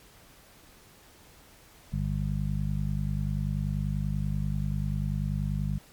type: harmonic tone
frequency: 50.3 Hz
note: G1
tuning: 45 cents sharp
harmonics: 1 / 2 / 3 / 4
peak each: -31 / -34 / -30 / -35 dBFS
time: 1.92-5.79 s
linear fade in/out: 20 ms
effects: pink hiss -55 dBFS RMS until 5.92 s + MP3 96 kbps